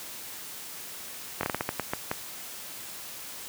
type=slowing click train; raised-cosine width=0.5 ms; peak=-12 dBFS; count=10; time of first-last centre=1.41-2.114 s; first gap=22 ms; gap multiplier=1.3; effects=white hiss -41 dBFS RMS until 3.48 s + high-pass 80 Hz 12 dB/octave